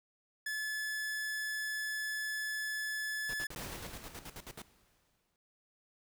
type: tone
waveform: 45% pulse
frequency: 1723 Hz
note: A6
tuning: 37 cents flat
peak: -35 dBFS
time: 0.46-3.47 s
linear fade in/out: 5 ms
type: noise bursts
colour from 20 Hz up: pink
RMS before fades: -46 dBFS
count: 13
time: 3.29-4.618 s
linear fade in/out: 0 ms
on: 44 ms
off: 63 ms
type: noise with exponential decay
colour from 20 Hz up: pink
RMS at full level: -41 dBFS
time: 3.56-5.36 s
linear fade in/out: 1 ms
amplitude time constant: 390 ms
effects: none